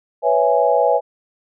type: chord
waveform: sine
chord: C# minor seventh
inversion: third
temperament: equal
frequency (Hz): 493.9 / 554.4 / 659.3 / 830.6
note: B4 / C#5 / E5 / G#5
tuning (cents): 0 / 0 / 0 / 0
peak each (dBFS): -18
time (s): 0.22-1.01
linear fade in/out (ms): 50
effects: none